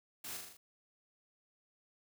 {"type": "noise with echo", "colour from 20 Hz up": "white", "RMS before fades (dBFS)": -45, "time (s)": [0.24, 0.37], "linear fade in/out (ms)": 5, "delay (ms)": 40, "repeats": 5, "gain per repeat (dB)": -3, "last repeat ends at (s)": 0.57, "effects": []}